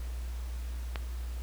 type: click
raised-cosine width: 0.3 ms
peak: -19 dBFS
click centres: 0.958 s
effects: added 60 Hz sine -34 dBFS peak until 1.42 s + pink hiss -52 dBFS RMS until 1.42 s